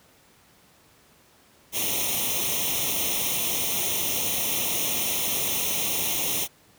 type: noise with comb filter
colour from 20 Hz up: white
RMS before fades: -26 dBFS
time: 1.72-6.48 s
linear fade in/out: 50 ms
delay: 0.32 ms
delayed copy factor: +0.85
effects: pink hiss -57 dBFS RMS until 6.78 s + high-pass 80 Hz 12 dB/octave